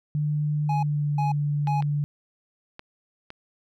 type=tone with pitch glide; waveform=sine; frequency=149.2 to 146.13 Hz; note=D3 to D3; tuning=+28 to -8 cents; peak=-22 dBFS; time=0.15-2.04 s; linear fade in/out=0 ms; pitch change=-36 cents; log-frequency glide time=0.62-1.16 s
type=tone bursts; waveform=triangle; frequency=835 Hz; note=G#5; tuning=9 cents sharp; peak=-23 dBFS; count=3; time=0.69-1.81 s; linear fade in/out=5 ms; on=140 ms; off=350 ms
type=clicks; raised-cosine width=0.3 ms; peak=-23 dBFS; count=4; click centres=1.672 / 1.824 / 2.794 / 3.304 s
effects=none